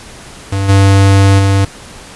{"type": "tone with level steps", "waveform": "square", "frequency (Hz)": 98, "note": "G2", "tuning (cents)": 0, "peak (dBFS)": [-13, -5, -8], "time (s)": [0.52, 1.65], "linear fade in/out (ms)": 5, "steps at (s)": [0.68, 1.38], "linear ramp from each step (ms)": 20, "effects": ["pink hiss -33 dBFS RMS until 2.15 s", "resampled to 24000 Hz"]}